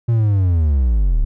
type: linear sweep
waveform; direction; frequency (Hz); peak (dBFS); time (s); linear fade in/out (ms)
triangle; down; 119.2 to 33.13; -10; 0.08-1.25; 10
effects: none